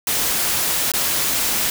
white noise with dropouts, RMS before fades -20 dBFS, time 0.07-1.7 s, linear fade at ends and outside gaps 2 ms, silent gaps 0.918-0.937 s, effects none

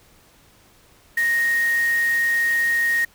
sine tone in noise, 1864.7 Hz, A#6, in tune, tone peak -17 dBFS, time 1.17-3.05 s, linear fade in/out 5 ms, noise white, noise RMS -35 dBFS, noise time 1.17-3.05 s, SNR +15 dB, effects pink hiss -54 dBFS RMS until 3.14 s

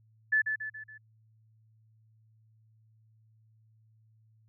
sine tone with echo, 1738 Hz, A6, 22 cents flat, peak -22 dBFS, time 0.32-0.42 s, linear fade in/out 10 ms, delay 140 ms, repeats 4, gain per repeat -6 dB, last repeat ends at 0.98 s, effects added 110 Hz sine -61 dBFS peak until 4.48 s

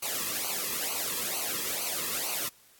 white noise with flanger, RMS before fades -32 dBFS, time 0.02-2.49 s, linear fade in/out 10 ms, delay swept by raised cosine 0.56 to 1.37 ms, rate 2.2 Hz, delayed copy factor -0.85, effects white hiss -59 dBFS RMS until 2.79 s + AAC 64 kbps

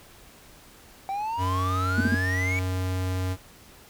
triangle exponential sweep, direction up, 768 to 2278 Hz, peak -25 dBFS, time 1.09-2.59 s, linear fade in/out 0 ms
square tone, 92.5 Hz, F#2, in tune, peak -26 dBFS, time 1.37-3.37 s, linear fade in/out 50 ms
sine tone bursts, 237.3 Hz, A#3, 31 cents sharp, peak -19 dBFS, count 3, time 1.98-2.146 s, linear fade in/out 2 ms, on 26 ms, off 44 ms
effects pink hiss -51 dBFS RMS until 3.89 s

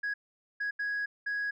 sine tone bursts at uneven times, 1661.2 Hz, G#6, in tune, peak -28 dBFS, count 4, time 0.03-0.14 / 0.6-0.71 / 0.79-1.06 / 1.26-1.51 s, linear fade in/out 10 ms, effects tanh soft clip ceiling -28 dBFS

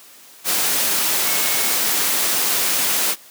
sine tone in noise, 2192 Hz, C#7, 20 cents flat, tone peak -30 dBFS, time 1.23-1.76 s, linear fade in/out 50 ms, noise white, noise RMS -19 dBFS, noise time 0.44-3.16 s, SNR -14 dB, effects white hiss -45 dBFS RMS until 3.3 s + high-pass 200 Hz 12 dB/octave

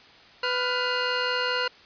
15% pulse tone pair together, 498.7 / 1411.4 Hz, B4 / F6, +17 / +18 cents, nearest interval octave + tritone, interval 1801 cents, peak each -20 dBFS, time 0.43-1.68 s, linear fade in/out 5 ms, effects white hiss -51 dBFS RMS until 1.85 s + resampled to 11025 Hz

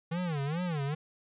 square tone with vibrato, 158.4 Hz, D#3, 31 cents sharp, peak -31 dBFS, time 0.11-0.95 s, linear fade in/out 10 ms, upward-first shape sine, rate 2.4 Hz, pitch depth 240 cents each way, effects resampled to 8000 Hz

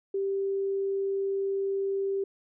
sine tone, 392 Hz, G4, in tune, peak -26 dBFS, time 0.14-2.24 s, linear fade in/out 5 ms, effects none

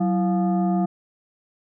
sine tone with frequency modulation, 186.6 Hz, F#3, 15 cents sharp, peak -18 dBFS, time 0-0.86 s, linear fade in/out 10 ms, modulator 520 Hz, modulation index 0.84, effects none

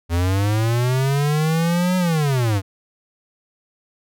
square linear two-way sweep, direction up then down, 82.7 to 185 to 92.9 Hz, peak -17 dBFS, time 0.09-2.62 s, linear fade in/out 50 ms, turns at 1.97 s, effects none

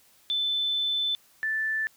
sine tone pair in turn, 3520 / 1760 Hz, A7 / A6, 0 / 0 cents, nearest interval octave, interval 1200 cents, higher first, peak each -24 / -25 dBFS, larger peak first, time 0.3-1.15 / 1.43-1.87 s, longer first, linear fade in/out 0 ms, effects white hiss -60 dBFS RMS until 1.96 s

